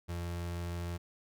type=tone; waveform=35% pulse; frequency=86.3 Hz; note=F2; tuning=20 cents flat; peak=-34 dBFS; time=0.08-0.98 s; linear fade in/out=20 ms; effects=none